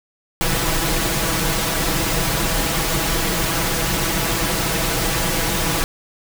pink noise with comb filter, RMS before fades -20 dBFS, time 0.41-5.84 s, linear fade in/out 0 ms, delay 6.1 ms, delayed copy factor +0.7, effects none

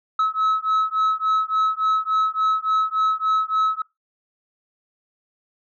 sine beating tone pair, 1289 / 1292.5 Hz, E6 / E6, -39 / -34 cents, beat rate 3.5 Hz, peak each -19 dBFS, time 0.19-3.82 s, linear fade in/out 5 ms, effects noise-tail reverb RT60 0.2 s tail -23 dB re dry + tanh soft clip ceiling -15 dBFS

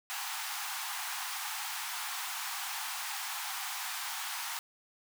pink high-pass noise, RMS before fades -38 dBFS, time 0.1-4.59 s, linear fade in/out 0 ms, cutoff 750 Hz, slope 96 dB/octave, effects none

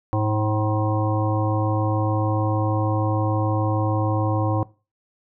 harmonic tone with a mistuned harmonic, 106.6 Hz, G#2, 46 cents sharp, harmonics 1 / 3 / 5 / 7 / 9 / 10, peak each -21 / -26 / -28 / -29 / -31 / -31 dBFS, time 0.13-4.63 s, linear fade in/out 0 ms, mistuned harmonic 7, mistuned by +46 cents, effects noise-tail reverb RT60 0.3 s tail -19 dB re dry

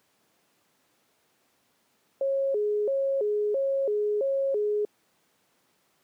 sine tone with vibrato, 477.4 Hz, A#4, 41 cents sharp, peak -23 dBFS, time 2.21-4.85 s, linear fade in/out 2 ms, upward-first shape square, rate 1.5 Hz, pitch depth 230 cents each way, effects pink hiss -68 dBFS RMS until 6.03 s + high-pass 200 Hz 12 dB/octave

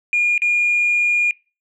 sine tone with dropouts, 2425 Hz, D#7, 45 cents flat, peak -13 dBFS, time 0.13-1.31 s, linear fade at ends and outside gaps 1 ms, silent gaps 0.379-0.419 s, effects noise-tail reverb RT60 0.3 s tail -23 dB re dry + tanh soft clip ceiling -10 dBFS

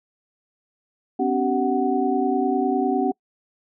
sine tone cluster, 253.8 / 283.7 / 384.3 / 743 Hz, B3 / C#4 / G4 / F#5, +47 / +40 / -34 / +7 cents, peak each -24 dBFS, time 1.19-3.12 s, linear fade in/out 10 ms, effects noise-tail reverb RT60 0.1 s tail -26 dB re dry

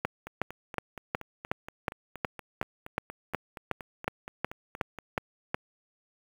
two click trains, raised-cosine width 0.5 ms, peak -24 / -12 dBFS, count 21 / 16, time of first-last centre 0.27-4.987 / 0.05-5.545 s, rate 4.24 / 2.73 Hz, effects high-pass 60 Hz 12 dB/octave + 7-bit

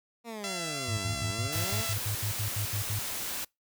15% pulse linear two-way sweep, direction down then up, 237.8 to 65.41 to 237.8 Hz, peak -31 dBFS, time 0.24-1.87 s, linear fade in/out 50 ms, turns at 1.19 s
5% pulse tone with vibrato, 674 Hz, E5, 38 cents sharp, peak -22 dBFS, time 0.44-1.93 s, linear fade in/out 0 ms, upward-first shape triangle, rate 3.3 Hz, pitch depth 22 cents each way
sine tone bursts, 104.1 Hz, G#2, 5 cents sharp, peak -30 dBFS, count 13, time 0.88-2.991 s, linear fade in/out 5 ms, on 95 ms, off 73 ms
white noise, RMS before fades -35 dBFS, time 1.52-3.45 s, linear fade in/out 10 ms
effects noise-tail reverb RT60 0.2 s tail -26 dB re dry

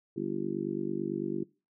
harmonic tone, 49 Hz, G1, in tune, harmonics 3 / 4 / 5 / 6 / 7 / 8, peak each -42 / -39 / -39 / -39 / -34 / -39 dBFS, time 0.16-1.44 s, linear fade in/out 10 ms, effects noise-tail reverb RT60 0.3 s tail -21 dB re dry

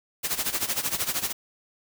white noise with tremolo, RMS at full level -25 dBFS, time 0.23-1.33 s, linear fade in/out 20 ms, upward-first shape sine, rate 13 Hz, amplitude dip 80%, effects none

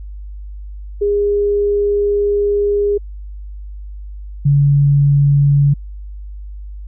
sine tone pair in turn, 408.5 / 142.19 Hz, G#4 / C#3, -29 / +44 cents, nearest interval octave + tritone, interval 1827 cents, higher first, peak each -12 / -8 dBFS, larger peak second, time 1.01-2.98 / 4.45-5.74 s, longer first, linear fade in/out 10 ms, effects added 50 Hz sine -27 dBFS peak until 6.87 s

